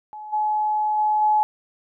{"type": "tone with level steps", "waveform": "sine", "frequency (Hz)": 851, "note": "G#5", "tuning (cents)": 42, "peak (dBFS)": [-33, -19, -17, -15], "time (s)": [0.13, 1.43], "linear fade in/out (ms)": 0, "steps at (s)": [0.32, 0.97, 1.21], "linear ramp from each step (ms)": 20, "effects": []}